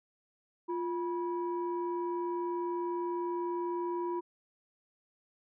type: tone pair together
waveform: sine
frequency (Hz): 349.2 / 974.7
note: F4 / B5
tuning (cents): 0 / -23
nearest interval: octave + tritone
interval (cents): 1777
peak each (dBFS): -32 / -36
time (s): 0.68-4.21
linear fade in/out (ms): 20
effects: tanh soft clip ceiling -25 dBFS